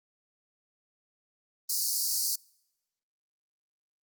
pink high-pass noise, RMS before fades -29 dBFS, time 1.69-2.36 s, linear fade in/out 10 ms, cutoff 4400 Hz, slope 96 dB/octave, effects noise-tail reverb RT60 0.9 s tail -26 dB re dry + Opus 32 kbps

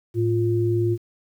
sine tone pair together, 109.99 / 349.2 Hz, A2 / F4, 0 / 0 cents, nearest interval octave + minor sixth, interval 2000 cents, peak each -21 dBFS, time 0.14-0.98 s, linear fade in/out 50 ms, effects 9-bit

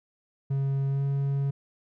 triangle tone with pitch glide, 137.1 to 138.93 Hz, C#3 to C#3, -19 to +4 cents, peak -22 dBFS, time 0.5-1.51 s, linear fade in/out 10 ms, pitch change +23 cents, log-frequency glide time 0.88-1.03 s, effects none

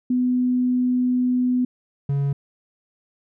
sine / triangle tone pair in turn, 250 / 140.31 Hz, B3 / C#3, +21 / +21 cents, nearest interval minor seventh, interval 1000 cents, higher first, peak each -17 dBFS, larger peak neither, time 0.1-1.65 / 2.09-2.33 s, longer first, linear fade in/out 5 ms, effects none

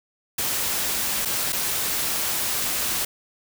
white noise with dropouts, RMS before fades -25 dBFS, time 0.38-3.05 s, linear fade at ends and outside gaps 5 ms, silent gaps 1.251-1.255 / 1.524-1.528 s, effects none

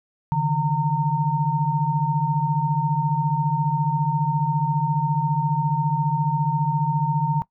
sine tone cluster, 142.2 / 156.8 / 916 Hz, C#3 / D#3 / A#5, +45 / +14 / -31 cents, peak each -23 dBFS, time 0.32-7.42 s, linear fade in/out 0 ms, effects noise-tail reverb RT60 0.1 s tail -19 dB re dry

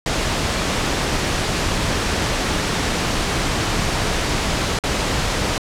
pink noise with dropouts, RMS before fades -20 dBFS, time 0.06-5.58 s, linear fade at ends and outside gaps 2 ms, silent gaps 4.789-4.837 s, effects low-pass 7000 Hz 12 dB/octave

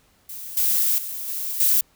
violet noise with level steps, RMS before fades -35 / -20 / -31 / -28 / -18 dBFS, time 0.29-1.81 s, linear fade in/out 5 ms, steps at 0.57 / 0.98 / 1.28 / 1.6 s, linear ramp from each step 2 ms, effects pink hiss -60 dBFS RMS until 1.95 s

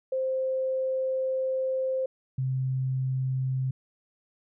sine tone pair in turn, 523.3 / 130.82 Hz, C5 / C3, 0 / 0 cents, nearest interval 2 octaves, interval 2400 cents, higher first, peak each -25 / -25 dBFS, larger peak neither, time 0.12-2.06 / 2.38-3.71 s, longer first, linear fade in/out 5 ms, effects none

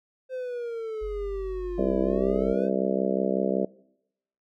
triangle exponential two-way sweep, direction down then up, 521 to 329.6 to 521 Hz, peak -28 dBFS, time 0.29-2.7 s, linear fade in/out 50 ms, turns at 2 s
sine tone, 48.08 Hz, G1, 33 cents flat, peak -33 dBFS, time 1.01-2.54 s, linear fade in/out 20 ms
harmonic tone, 65.41 Hz, C2, in tune, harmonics 3 / 4 / 5 / 6 / 7 / 8 / 9 / 10, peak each -29 / -32 / -33 / -30 / -30 / -33 / -30 / -34 dBFS, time 1.78-3.65 s, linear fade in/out 5 ms
effects noise-tail reverb RT60 0.8 s tail -23 dB re dry

